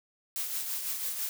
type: noise with tremolo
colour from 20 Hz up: blue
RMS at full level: -32 dBFS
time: 0.36-1.29 s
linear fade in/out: 0 ms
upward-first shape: triangle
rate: 6 Hz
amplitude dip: 50%
effects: none